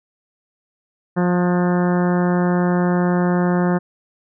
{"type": "harmonic tone with a mistuned harmonic", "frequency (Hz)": 177.6, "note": "F3", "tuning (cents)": 29, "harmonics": [1, 2, 3, 4, 5, 6, 7, 8, 9, 10], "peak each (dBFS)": [-16, -22, -26, -28, -30, -32, -33, -34, -35, -36], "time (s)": [1.16, 3.79], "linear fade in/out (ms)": 20, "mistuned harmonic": 8, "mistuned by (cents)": 32, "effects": []}